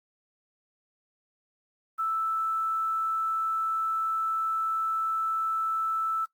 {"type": "tone with quantisation", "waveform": "sine", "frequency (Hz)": 1318.5, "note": "E6", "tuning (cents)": 0, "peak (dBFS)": -25, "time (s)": [1.98, 6.26], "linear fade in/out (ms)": 20, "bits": 9, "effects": ["noise-tail reverb RT60 0.1 s tail -17 dB re dry", "Opus 32 kbps"]}